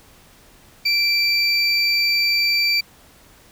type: tone pair together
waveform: triangle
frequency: 2349 / 4640 Hz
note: D7 / D8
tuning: 0 / -22 cents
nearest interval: octave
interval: 1178 cents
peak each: -18 / -17 dBFS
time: 0.85-2.81 s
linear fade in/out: 10 ms
effects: pink hiss -50 dBFS RMS until 3.51 s